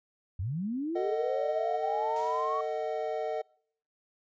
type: linear sweep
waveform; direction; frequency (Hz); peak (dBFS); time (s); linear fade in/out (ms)
sine; up; 79.7 to 1131; -30; 0.39-2.61; 5
type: chord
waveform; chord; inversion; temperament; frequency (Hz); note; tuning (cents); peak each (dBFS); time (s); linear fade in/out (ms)
triangle; D# diminished; second; just; 448 / 622.3 / 746.7; A4 / D#5 / F#5; +31 / 0 / +16; -32 / -32 / -34; 0.95-3.42; 10
type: noise with exponential decay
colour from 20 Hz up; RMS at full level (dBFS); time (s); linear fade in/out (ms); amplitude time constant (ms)
white; -48; 2.16-3.41; 2; 270
effects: noise-tail reverb RT60 0.6 s tail -26 dB re dry + resampled to 16000 Hz